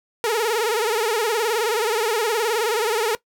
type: tone with vibrato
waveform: sawtooth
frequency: 447.6 Hz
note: A4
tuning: 30 cents sharp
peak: -15 dBFS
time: 0.24-3.15 s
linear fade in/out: 0 ms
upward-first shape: sine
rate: 19 Hz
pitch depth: 120 cents each way
effects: noise-tail reverb RT60 0.1 s tail -19 dB re dry